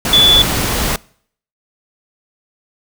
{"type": "tone in noise", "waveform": "sine", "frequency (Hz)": 3450, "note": "A7", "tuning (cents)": -35, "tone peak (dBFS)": -6, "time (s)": [0.13, 0.42], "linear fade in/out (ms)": 2, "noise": "pink", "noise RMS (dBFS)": -17, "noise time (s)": [0.05, 0.96], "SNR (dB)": 8, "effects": ["noise-tail reverb RT60 0.6 s tail -24 dB re dry"]}